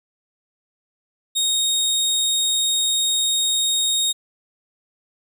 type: tone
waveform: 25% pulse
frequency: 3729 Hz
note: A#7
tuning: in tune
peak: -14 dBFS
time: 1.35-4.13 s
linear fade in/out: 20 ms
effects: none